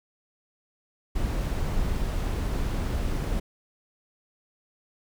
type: noise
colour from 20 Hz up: brown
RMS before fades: -27 dBFS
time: 1.15-3.4 s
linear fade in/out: 10 ms
effects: none